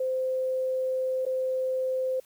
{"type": "tone with dropouts", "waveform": "sine", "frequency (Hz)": 518, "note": "C5", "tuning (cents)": -17, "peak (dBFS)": -25, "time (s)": [0, 2.2], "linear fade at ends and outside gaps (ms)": 5, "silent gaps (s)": [1.253, 1.263], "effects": ["white hiss -60 dBFS RMS until 2.25 s"]}